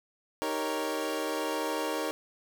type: chord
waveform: 25% pulse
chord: Eb dominant seventh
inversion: none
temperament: equal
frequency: 311.1 / 392 / 466.2 / 554.4 Hz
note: Eb4 / G4 / Bb4 / Db5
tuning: 0 / 0 / 0 / 0 cents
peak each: -31 / -35 / -31 / -32 dBFS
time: 0.42-2.11 s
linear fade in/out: 0 ms
effects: none